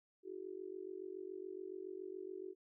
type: tone with amplitude modulation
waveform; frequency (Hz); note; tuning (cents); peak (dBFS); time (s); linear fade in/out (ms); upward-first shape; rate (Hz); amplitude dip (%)
sine; 376.1; F#4; +28; -40; 0.23-2.55; 50; sine; 47.1; 95
effects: none